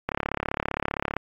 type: click train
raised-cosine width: 0.5 ms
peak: -10 dBFS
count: 39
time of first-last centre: 0.09-1.166 s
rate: 35.3 Hz
effects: AAC 64 kbps